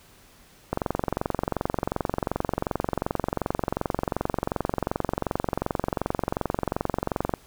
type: click train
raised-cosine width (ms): 1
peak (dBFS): -10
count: 151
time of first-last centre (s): 0.73-7.338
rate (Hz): 22.7
effects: pink hiss -54 dBFS RMS until 7.46 s